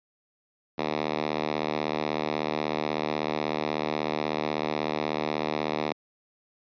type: tone with high-pass filter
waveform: 5% pulse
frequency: 76.3 Hz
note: D#2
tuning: 33 cents flat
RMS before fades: -29 dBFS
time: 0.78-5.93 s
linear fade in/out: 5 ms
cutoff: 230 Hz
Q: 0.87
effects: resampled to 11025 Hz